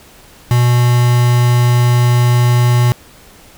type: tone with quantisation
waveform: triangle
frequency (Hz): 121.7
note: B2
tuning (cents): -25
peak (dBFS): -6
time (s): 0.51-2.92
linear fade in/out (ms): 0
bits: 3
effects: pink hiss -42 dBFS RMS until 3.57 s